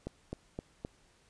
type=click train; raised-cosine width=2 ms; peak=-24 dBFS; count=4; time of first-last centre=0.07-0.849 s; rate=3.85 Hz; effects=pink hiss -66 dBFS RMS until 1.29 s + resampled to 22050 Hz